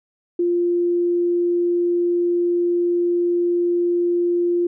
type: tone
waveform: sine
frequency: 348.6 Hz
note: F4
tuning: 3 cents flat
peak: -16 dBFS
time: 0.39-4.67 s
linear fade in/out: 5 ms
effects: none